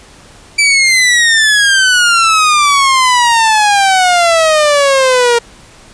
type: exponential sweep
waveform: sawtooth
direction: down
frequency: 2333 to 466.7 Hz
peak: -3 dBFS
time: 0.58-5.39 s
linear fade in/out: 10 ms
effects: pink hiss -39 dBFS RMS until 5.93 s + resampled to 22050 Hz